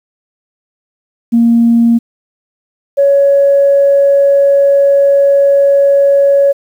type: tone pair in turn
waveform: sine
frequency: 233.1 / 559.1 Hz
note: A#3 / C#5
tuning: 0 / +15 cents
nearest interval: octave + minor third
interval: 1515 cents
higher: second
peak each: -4 dBFS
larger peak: neither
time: 1.32-1.99 / 2.97-6.53 s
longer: second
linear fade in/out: 20 ms
effects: tanh soft clip ceiling 0 dBFS + 7-bit